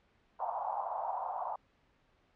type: band-pass noise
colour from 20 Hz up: white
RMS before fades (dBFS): -37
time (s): 0.39-1.56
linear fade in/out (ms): 5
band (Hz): 680 to 960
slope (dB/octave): 48
effects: pink hiss -70 dBFS RMS until 2.35 s + low-pass 3000 Hz 12 dB/octave